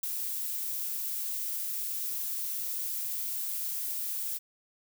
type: noise with ADSR envelope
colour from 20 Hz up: violet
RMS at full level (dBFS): -30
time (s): 0.03-4.39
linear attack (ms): 4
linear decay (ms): 7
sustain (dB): -4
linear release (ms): 27
effects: none